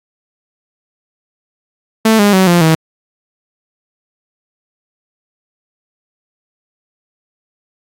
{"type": "tone with pitch steps", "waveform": "sawtooth", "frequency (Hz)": [221.5, 204.3, 188.42, 173.79, 160.29], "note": ["A3", "G#3", "F#3", "F3", "E3"], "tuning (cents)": [12, -28, 32, -8, -48], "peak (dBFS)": -3, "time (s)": [2.05, 2.75], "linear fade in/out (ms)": 5, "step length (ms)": 140, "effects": ["AAC 48 kbps"]}